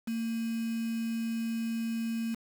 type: tone with quantisation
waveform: sine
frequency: 227.9 Hz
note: A#3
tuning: 39 cents flat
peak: -30 dBFS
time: 0.07-2.35 s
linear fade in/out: 10 ms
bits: 7
effects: none